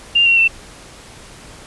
sine tone with pitch steps, 2794 / 2740 / 2686 Hz, F7 / F7 / E7, 0 / -34 / +32 cents, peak -9 dBFS, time 0.15-0.48 s, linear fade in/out 10 ms, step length 110 ms, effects pink hiss -39 dBFS RMS until 1.66 s + resampled to 24000 Hz

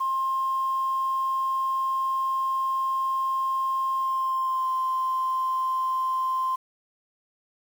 sine tone with pitch glide, 1061 to 1042.8 Hz, C6 to C6, +24 to -6 cents, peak -22 dBFS, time 0-6.56 s, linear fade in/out 10 ms, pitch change -30 cents, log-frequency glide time 3.96-4.69 s, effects tanh soft clip ceiling -19 dBFS + 8-bit

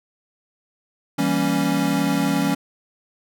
square chord, E diminished seventh, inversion none, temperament equal, 164.81 / 196 / 233.1 / 277.2 Hz, E3 / G3 / Bb3 / Db4, 0 / 0 / 0 / 0 cents, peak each -26 / -25 / -28 / -22 dBFS, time 1.18-2.55 s, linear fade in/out 10 ms, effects none

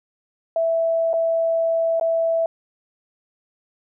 sine tone with dropouts, 659.3 Hz, E5, in tune, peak -17 dBFS, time 0.56-2.46 s, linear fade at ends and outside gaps 2 ms, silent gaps 1.132-1.138 / 1.998-2.011 s, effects none

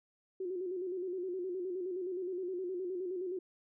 sine tone with vibrato, 365.5 Hz, F#4, 21 cents flat, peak -35 dBFS, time 0.4-3.39 s, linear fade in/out 5 ms, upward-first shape square, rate 9.6 Hz, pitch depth 61 cents each way, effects none

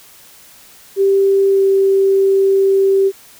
sine tone with pitch glide, 392 to 389.3 Hz, G4 to G4, 0 to -12 cents, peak -9 dBFS, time 0.96-3.12 s, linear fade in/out 50 ms, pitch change -12 cents, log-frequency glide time 1.49-1.62 s, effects white hiss -43 dBFS RMS until 3.39 s

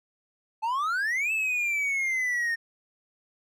triangle exponential two-way sweep, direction up then down, 855 to 2647 to 1825 Hz, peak -23 dBFS, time 0.62-2.56 s, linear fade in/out 20 ms, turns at 1.32 s, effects none

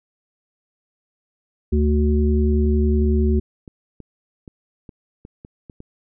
harmonic tone, 74.1 Hz, D2, 16 cents sharp, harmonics 1 / 3 / 5, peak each -16 / -21 / -23 dBFS, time 1.72-3.4 s, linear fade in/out 10 ms
clicks, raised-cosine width 3 ms, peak -25 dBFS, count 12, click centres 2.528 / 2.659 / 3.021 / 3.055 / 3.678 / 4.003 / 4.478 / 4.892 / 5.251 / 5.449 / 5.698 / 5.804 s
effects none

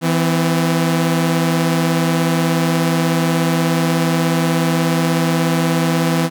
sawtooth tone pair together, 164.81 / 255.5 Hz, E3 / C4, 0 / -41 cents, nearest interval minor sixth, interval 759 cents, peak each -11 / -16 dBFS, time 0.01-6.3 s, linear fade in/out 50 ms, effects none

